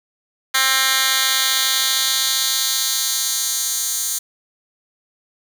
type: tone with high-pass filter sweep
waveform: 10% pulse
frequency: 264.7 Hz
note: C4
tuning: 20 cents sharp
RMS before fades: -19 dBFS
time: 0.54-4.19 s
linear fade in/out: 10 ms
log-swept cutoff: 2100 to 7200 Hz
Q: 1.2
effects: none